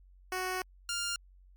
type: tone pair in turn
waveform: 10% pulse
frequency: 370 / 1399.7 Hz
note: F#4 / F6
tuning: 0 / +3 cents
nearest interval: octave + major seventh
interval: 2303 cents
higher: second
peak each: -24 dBFS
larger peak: neither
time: 0.32-0.62 / 0.89-1.16 s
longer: first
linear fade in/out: 2 ms
effects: added 46 Hz sine -55 dBFS peak until 1.56 s + MP3 96 kbps